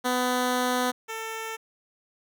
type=tone pair in turn; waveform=10% pulse; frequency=250 / 446.3 Hz; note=B3 / A4; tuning=+21 / +25 cents; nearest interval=minor seventh; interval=1004 cents; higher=second; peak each=-15 / -24 dBFS; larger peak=first; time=0.04-0.92 / 1.08-1.57 s; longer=first; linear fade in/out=20 ms; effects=none